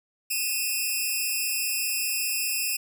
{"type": "tone pair together", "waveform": "5% pulse", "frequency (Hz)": [2509, 2695], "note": ["D#7", "E7"], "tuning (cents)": [14, 38], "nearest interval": "minor second", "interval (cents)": 124, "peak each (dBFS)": -19, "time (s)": [0.3, 2.77], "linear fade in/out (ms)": 10, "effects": []}